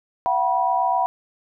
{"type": "tone cluster", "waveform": "sine", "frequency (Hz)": [685, 753, 973], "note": ["F5", "F#5", "B5"], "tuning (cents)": [-34, 30, -26], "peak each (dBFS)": [-25, -21, -21], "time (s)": [0.26, 1.06], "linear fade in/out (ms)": 0, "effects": []}